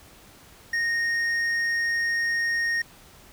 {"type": "tone with hard clipping", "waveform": "sine", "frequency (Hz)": 1856, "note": "A#6", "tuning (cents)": -8, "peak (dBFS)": -24, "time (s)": [0.73, 2.82], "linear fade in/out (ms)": 5, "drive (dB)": 6, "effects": ["pink hiss -51 dBFS RMS until 3.32 s"]}